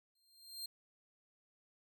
sawtooth tone with exponential growth, 4186 Hz, C8, in tune, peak -37 dBFS, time 0.15-0.66 s, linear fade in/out 5 ms, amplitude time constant 110 ms, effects none

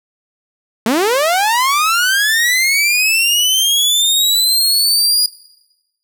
sawtooth linear sweep, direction up, 207.7 to 4915 Hz, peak -8 dBFS, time 0.86-5.26 s, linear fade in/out 2 ms, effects noise-tail reverb RT60 1.0 s tail -21 dB re dry

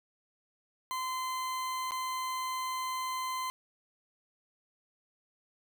40% pulse tone with dropouts, 1031 Hz, C6, 26 cents flat, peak -32 dBFS, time 0.91-3.5 s, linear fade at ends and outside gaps 0 ms, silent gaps 1.909-1.919 s, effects none

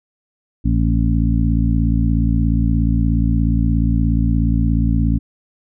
harmonic tone with a mistuned harmonic, 56.9 Hz, A#1, 41 cents flat, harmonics 1 / 2 / 3 / 4 / 5, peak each -16 / -19 / -21 / -22 / -23 dBFS, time 0.64-5.19 s, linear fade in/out 20 ms, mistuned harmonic 5, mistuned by -33 cents, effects none

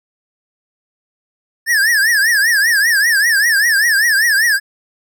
square tone with vibrato, 1743 Hz, A6, 17 cents flat, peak -11 dBFS, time 1.66-4.6 s, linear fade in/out 50 ms, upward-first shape triangle, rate 5.1 Hz, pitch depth 200 cents each way, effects none

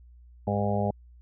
harmonic tone, 102 Hz, G#2, 31 cents flat, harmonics 1 / 2 / 4 / 5 / 6 / 7 / 8, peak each -29 / -29 / -34 / -34 / -32 / -34 / -34 dBFS, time 0.47-0.91 s, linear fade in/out 5 ms, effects added 60 Hz sine -49 dBFS peak until 1.21 s

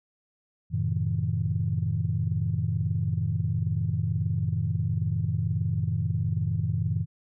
sine chord, F# diminished seventh, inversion none, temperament just, 92.5 / 111 / 133.2 / 159.84 Hz, F#2 / A2 / C3 / Eb3, 0 / +16 / +31 / +47 cents, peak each -29 / -28 / -32 / -29 dBFS, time 0.7-7.06 s, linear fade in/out 50 ms, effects tanh soft clip ceiling -14 dBFS

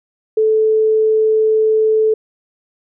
sine tone, 436.6 Hz, A4, 13 cents flat, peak -10 dBFS, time 0.37-2.14 s, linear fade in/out 5 ms, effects none

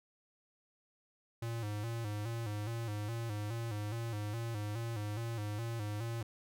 square tone with vibrato, 110 Hz, A2, in tune, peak -37 dBFS, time 1.42-6.23 s, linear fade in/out 5 ms, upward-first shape square, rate 2.4 Hz, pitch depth 91 cents each way, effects none

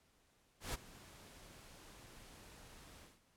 pink noise with ADSR envelope, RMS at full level -40 dBFS, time 0.6-3.21 s, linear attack 140 ms, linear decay 21 ms, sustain -18 dB, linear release 210 ms, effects pink hiss -73 dBFS RMS until 3.36 s + low-pass 12000 Hz 12 dB/octave

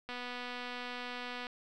click train, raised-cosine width 0.3 ms, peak -26 dBFS, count 340, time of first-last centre 0.09-1.468 s, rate 246 Hz, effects none

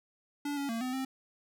square tone with pitch steps, 288.4 / 280.8 / 228.5 / 254.4 / 263.8 Hz, D4 / C#4 / A#3 / C4 / C4, -31 / +22 / -34 / -48 / +14 cents, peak -33 dBFS, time 0.45-1.05 s, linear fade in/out 5 ms, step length 120 ms, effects none

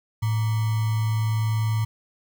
sine tone with sample-and-hold, 109.9 Hz, A2, 2 cents flat, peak -20 dBFS, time 0.22-1.85 s, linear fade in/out 10 ms, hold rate 1050 Hz, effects none

